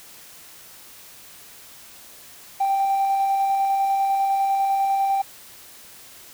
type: tone with tremolo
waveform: triangle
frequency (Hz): 784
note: G5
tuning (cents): 0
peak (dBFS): -14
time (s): 2.6-5.22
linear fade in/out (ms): 10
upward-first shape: square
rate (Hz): 10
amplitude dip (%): 25
effects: tanh soft clip ceiling -14 dBFS + white hiss -45 dBFS RMS until 6.33 s